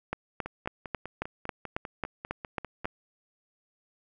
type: two click trains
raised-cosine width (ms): 0.5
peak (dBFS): -22 / -15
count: 13 / 11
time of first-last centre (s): 0.46-2.846 / 0.13-2.855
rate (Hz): 5.03 / 3.67
effects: none